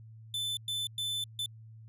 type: tone bursts at uneven times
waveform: 45% pulse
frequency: 3520 Hz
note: A7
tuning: in tune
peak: -32 dBFS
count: 4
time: 0.34-0.57 / 0.68-0.87 / 0.98-1.24 / 1.39-1.46 s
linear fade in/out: 2 ms
effects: added 111 Hz sine -48 dBFS peak until 1.88 s + resampled to 32000 Hz